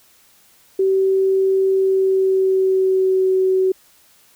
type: tone with pitch glide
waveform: sine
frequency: 383.7 to 376.5 Hz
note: G4 to F#4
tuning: -37 to +30 cents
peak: -13 dBFS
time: 0.79-3.72 s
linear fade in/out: 5 ms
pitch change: -33 cents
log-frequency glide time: 1.72-3.28 s
effects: white hiss -53 dBFS RMS until 4.35 s